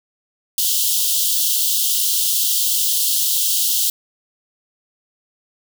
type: high-pass noise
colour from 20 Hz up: white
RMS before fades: -18 dBFS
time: 0.58-3.9 s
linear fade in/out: 2 ms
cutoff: 2900 Hz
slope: 96 dB/octave
effects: none